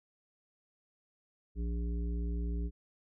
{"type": "harmonic tone", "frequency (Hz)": 58.27, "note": "A#1", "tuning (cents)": 0, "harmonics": [1, 3, 5, 7], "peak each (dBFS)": [-32, -42, -46, -49], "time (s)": [1.55, 2.71], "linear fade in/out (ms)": 50, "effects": []}